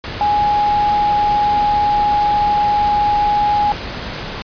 sine tone in noise, 830.6 Hz, G#5, in tune, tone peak -12 dBFS, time 0.21-3.72 s, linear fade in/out 0 ms, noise pink, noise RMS -26 dBFS, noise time 0.04-4.42 s, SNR +11 dB, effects resampled to 11025 Hz

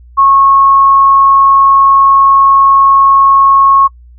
sine tone, 1095 Hz, C#6, 22 cents flat, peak -3 dBFS, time 0.17-3.88 s, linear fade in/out 20 ms, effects noise-tail reverb RT60 0.1 s tail -26 dB re dry + added 60 Hz sine -34 dBFS peak until 4.18 s

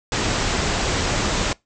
pink low-pass noise, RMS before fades -22 dBFS, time 0.12-1.53 s, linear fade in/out 2 ms, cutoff 7900 Hz, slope 96 dB/octave, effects noise-tail reverb RT60 0.2 s tail -24 dB re dry

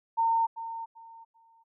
sine tone with echo, 912 Hz, A#5, 38 cents flat, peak -22 dBFS, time 0.17-0.47 s, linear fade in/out 20 ms, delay 390 ms, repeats 3, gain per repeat -12 dB, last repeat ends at 1.64 s, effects none

